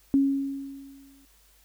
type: tone with exponential decay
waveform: sine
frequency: 275.1 Hz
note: C#4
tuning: 13 cents flat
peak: -16 dBFS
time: 0.14-1.25 s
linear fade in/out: 0 ms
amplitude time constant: 240 ms
effects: added 50 Hz sine -61 dBFS peak until 1.64 s + white hiss -61 dBFS RMS until 1.64 s